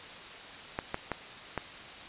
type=clicks; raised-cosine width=0.5 ms; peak=-16 dBFS; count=4; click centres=0.789 / 0.944 / 1.117 / 1.577 s; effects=white hiss -45 dBFS RMS until 2.08 s + resampled to 8000 Hz